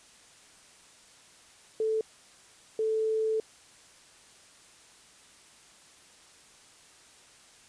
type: tone bursts at uneven times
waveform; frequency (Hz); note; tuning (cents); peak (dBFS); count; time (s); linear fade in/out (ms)
sine; 439.4; A4; -2; -25; 2; 1.8-2.01 / 2.79-3.4; 2
effects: white hiss -56 dBFS RMS until 7.68 s + resampled to 22050 Hz